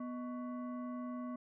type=tone with frequency modulation; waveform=sine; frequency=246.9 Hz; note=B3; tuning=in tune; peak=-39 dBFS; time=0-1.36 s; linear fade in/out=5 ms; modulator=871 Hz; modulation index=0.62; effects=none